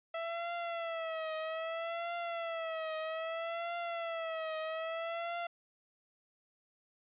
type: tone with vibrato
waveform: sawtooth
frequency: 659.3 Hz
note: E5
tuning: in tune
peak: -32 dBFS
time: 0.14-5.47 s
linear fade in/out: 5 ms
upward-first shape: triangle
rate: 0.62 Hz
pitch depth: 83 cents each way
effects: resampled to 8000 Hz